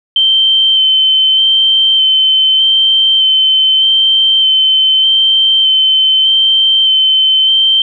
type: tone with vibrato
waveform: sine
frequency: 3100 Hz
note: G7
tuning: 20 cents flat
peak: -6 dBFS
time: 0.16-7.82 s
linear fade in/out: 2 ms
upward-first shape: square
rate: 0.82 Hz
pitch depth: 13 cents each way
effects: none